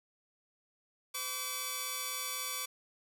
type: tone pair together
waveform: 5% pulse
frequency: 511.9 / 1148 Hz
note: C5 / D6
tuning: -38 / -40 cents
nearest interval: octave + major second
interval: 1398 cents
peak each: -33 / -24 dBFS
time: 1.14-2.66 s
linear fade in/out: 10 ms
effects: none